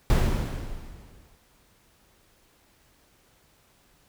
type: noise with exponential decay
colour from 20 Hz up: brown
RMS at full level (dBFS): -17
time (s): 0.1-1.35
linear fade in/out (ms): 0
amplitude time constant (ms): 270
effects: pink hiss -62 dBFS RMS until 4.08 s